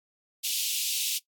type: high-pass noise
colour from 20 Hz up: pink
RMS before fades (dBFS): -29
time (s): 0.43-1.19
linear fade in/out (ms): 20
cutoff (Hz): 2700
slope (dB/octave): 48
effects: noise-tail reverb RT60 0.1 s tail -19 dB re dry + AAC 64 kbps